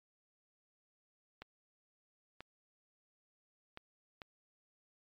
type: clicks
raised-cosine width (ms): 0.3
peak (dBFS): -30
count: 4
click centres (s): 1.42 / 2.406 / 3.774 / 4.218
effects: MP3 64 kbps